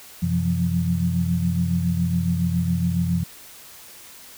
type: tone cluster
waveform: sine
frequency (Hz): 91.3 / 129.5 / 171.7 / 178.9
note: F#2 / C3 / F3 / F3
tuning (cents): -23 / -17 / -29 / +42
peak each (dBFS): -25 / -29 / -21 / -29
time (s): 0.22-3.24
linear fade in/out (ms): 10
effects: white hiss -44 dBFS RMS until 4.37 s